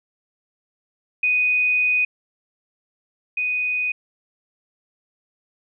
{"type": "tone pair in turn", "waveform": "sine", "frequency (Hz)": [2489, 2489], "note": ["D#7", "D#7"], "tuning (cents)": [0, 0], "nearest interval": "unison", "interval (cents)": 0, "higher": "neither", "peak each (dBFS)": [-16, -20], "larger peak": "first", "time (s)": [[1.23, 2.05], [3.37, 3.92]], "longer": "first", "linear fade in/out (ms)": 5, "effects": []}